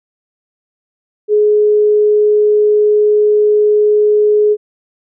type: tone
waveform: sine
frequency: 420.6 Hz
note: G#4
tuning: 22 cents sharp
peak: -7 dBFS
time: 1.28-4.57 s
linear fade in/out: 50 ms
effects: none